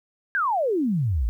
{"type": "exponential sweep", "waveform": "sine", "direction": "down", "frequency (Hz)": [1658, 50], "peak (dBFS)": -20, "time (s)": [0.35, 1.29], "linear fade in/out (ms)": 0, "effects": ["10-bit"]}